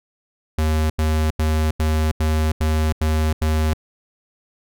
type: tone bursts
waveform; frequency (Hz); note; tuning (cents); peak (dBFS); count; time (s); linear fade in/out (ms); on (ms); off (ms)
square; 78; D#2; +5; -17; 8; 0.58-3.735; 5; 320; 85
effects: none